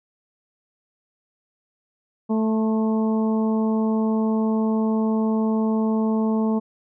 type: harmonic tone with a mistuned harmonic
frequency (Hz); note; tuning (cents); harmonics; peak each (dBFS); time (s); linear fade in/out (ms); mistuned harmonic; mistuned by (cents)
220; A3; 0; 1 / 2 / 3 / 4 / 5; -19 / -27 / -33 / -33 / -37; 2.29-6.6; 20; 5; -22
effects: none